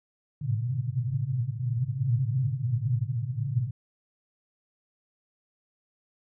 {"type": "band-pass noise", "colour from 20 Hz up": "pink", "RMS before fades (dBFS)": -28, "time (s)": [0.41, 3.71], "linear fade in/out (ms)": 10, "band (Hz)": [110, 140], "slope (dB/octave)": 96, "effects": []}